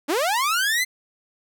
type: linear sweep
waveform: sawtooth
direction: up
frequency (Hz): 261.6 to 2093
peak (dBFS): -16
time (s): 0.08-0.85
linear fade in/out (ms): 20
effects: none